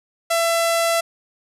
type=tone with low-pass filter; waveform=sawtooth; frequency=670 Hz; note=E5; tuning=28 cents sharp; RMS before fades=-19 dBFS; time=0.3-1.01 s; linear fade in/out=10 ms; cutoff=11000 Hz; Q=1.5; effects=none